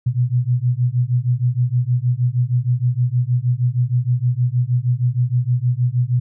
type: beating tone pair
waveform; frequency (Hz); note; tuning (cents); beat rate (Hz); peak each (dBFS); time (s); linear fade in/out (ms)
sine; 120.4 / 126.8; B2 / B2; -44 / +46; 6.4; -18; 0.06-6.2; 10
effects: none